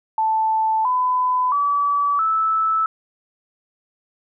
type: tone with pitch steps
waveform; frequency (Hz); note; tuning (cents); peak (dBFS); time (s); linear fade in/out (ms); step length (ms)
sine; 880 / 1005 / 1147.8 / 1310.9; A5 / B5 / D6 / E6; 0 / +30 / -40 / -10; -16; 0.18-2.86; 2; 670
effects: none